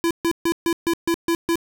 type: tone bursts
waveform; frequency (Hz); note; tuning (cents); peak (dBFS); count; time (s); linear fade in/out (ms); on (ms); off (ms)
square; 336.1; E4; +34; -18; 8; 0.04-1.556; 0; 67; 140
effects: none